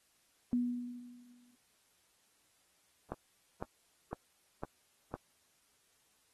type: tone with exponential decay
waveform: sine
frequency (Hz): 243.9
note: B3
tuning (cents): -21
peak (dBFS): -27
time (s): 0.53-1.55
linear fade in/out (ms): 0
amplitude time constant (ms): 220
type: click train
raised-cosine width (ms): 1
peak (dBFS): -24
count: 5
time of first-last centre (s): 3.12-5.14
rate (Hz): 1.98
effects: white hiss -72 dBFS RMS until 6.33 s + AAC 32 kbps